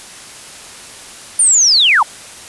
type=linear sweep; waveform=sine; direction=down; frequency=9290 to 799 Hz; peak=-7 dBFS; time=1.39-2.03 s; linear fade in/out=5 ms; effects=white hiss -34 dBFS RMS until 2.48 s + resampled to 24000 Hz